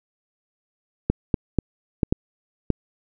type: clicks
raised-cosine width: 3 ms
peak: -5 dBFS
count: 6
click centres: 1.1 / 1.342 / 1.587 / 2.032 / 2.125 / 2.703 s
effects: none